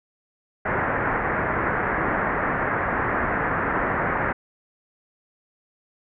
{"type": "low-pass noise", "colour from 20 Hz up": "white", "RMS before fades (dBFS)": -24, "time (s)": [0.65, 4.33], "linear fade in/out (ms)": 10, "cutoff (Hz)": 1900, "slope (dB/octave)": 48, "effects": []}